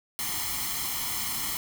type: noise with comb filter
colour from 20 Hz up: white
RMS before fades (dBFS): -31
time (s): 0.19-1.57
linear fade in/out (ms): 0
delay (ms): 0.95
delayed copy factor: +0.75
effects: none

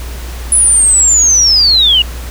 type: linear sweep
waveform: sine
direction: down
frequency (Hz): 10090 to 2808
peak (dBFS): -5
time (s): 0.52-2.02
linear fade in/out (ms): 2
effects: added 60 Hz sine -21 dBFS peak until 2.3 s + pink hiss -30 dBFS RMS until 2.3 s

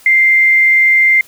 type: tone with frequency modulation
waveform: sine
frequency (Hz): 2093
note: C7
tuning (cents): 0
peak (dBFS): -6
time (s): 0.06-1.21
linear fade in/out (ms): 2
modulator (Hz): 109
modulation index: 0.24
effects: white hiss -43 dBFS RMS until 1.27 s

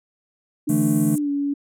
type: tone with pitch glide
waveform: sine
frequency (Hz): 297.5 to 283.9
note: D4 to C#4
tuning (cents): +22 to +41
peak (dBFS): -20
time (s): 0.67-1.54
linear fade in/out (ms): 10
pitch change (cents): -81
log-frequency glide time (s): 1.18-1.3
type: chord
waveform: triangle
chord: D suspended second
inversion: none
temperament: equal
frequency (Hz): 146.83 / 164.81 / 220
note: D3 / E3 / A3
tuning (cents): 0 / 0 / 0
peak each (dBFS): -22 / -22 / -19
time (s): 0.69-1.16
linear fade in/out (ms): 10
type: high-pass noise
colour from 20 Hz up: pink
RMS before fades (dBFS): -31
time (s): 0.69-1.18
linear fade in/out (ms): 0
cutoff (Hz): 7600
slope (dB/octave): 48
effects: low-pass 12000 Hz 12 dB/octave

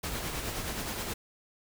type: noise with tremolo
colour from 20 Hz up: pink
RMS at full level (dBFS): -34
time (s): 0.03-1.14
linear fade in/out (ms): 10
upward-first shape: sine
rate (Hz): 9.5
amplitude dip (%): 35
effects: none

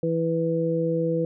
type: harmonic tone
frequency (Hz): 164.81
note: E3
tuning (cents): 0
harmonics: 1 / 2 / 3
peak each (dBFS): -26 / -28 / -24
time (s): 0.03-1.25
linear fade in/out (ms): 2
effects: none

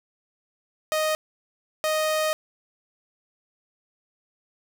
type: tone bursts at uneven times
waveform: sawtooth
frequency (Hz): 622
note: D#5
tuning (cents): -1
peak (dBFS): -18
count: 2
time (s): 0.92-1.15 / 1.84-2.33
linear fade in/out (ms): 0
effects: none

